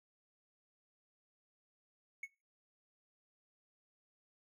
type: tone with exponential decay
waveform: triangle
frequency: 2204 Hz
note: C#7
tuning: 11 cents flat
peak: -35 dBFS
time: 2.23-2.3 s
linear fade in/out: 5 ms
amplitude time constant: 15 ms
effects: noise-tail reverb RT60 0.3 s tail -21 dB re dry + tanh soft clip ceiling -32 dBFS